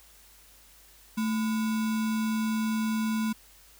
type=tone with sample-and-hold; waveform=sine; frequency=220 Hz; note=A3; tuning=in tune; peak=-25 dBFS; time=1.17-3.33 s; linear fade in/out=10 ms; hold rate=1225 Hz; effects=added 50 Hz sine -60 dBFS peak until 3.79 s + white hiss -56 dBFS RMS until 3.79 s